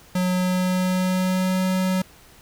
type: tone with pitch glide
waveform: square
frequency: 182.4 to 186.13 Hz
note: F#3 to F#3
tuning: -24 to +11 cents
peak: -20 dBFS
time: 0.15-2.02 s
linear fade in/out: 5 ms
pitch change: +35 cents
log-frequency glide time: 0.28-1.64 s
effects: pink hiss -50 dBFS RMS until 2.41 s